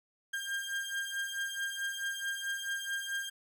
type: beating tone pair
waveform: 35% pulse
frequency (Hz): 1600 / 1604.6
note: G6 / G6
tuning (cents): +35 / +40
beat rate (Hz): 4.6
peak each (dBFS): -35 / -37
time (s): 0.33-3.3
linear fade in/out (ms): 10
effects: none